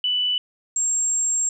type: tone pair in turn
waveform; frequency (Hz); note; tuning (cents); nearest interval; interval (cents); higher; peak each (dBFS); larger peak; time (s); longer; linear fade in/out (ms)
sine; 2978 / 7518; F#7 / A#8; +11 / +14; octave + major third; 1603; second; -19; neither; 0.04-0.38 / 0.76-1.49; second; 2
effects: none